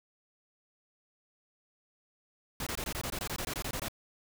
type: noise bursts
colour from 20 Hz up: pink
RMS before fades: -36 dBFS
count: 15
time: 2.6-3.884 s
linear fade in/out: 2 ms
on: 66 ms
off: 21 ms
effects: none